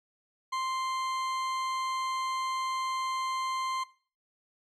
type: tone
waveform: 40% pulse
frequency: 1046.5 Hz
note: C6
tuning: in tune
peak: -29 dBFS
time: 0.52-3.84 s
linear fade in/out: 10 ms
effects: noise-tail reverb RT60 0.4 s tail -18 dB re dry + low-pass 6000 Hz 12 dB/octave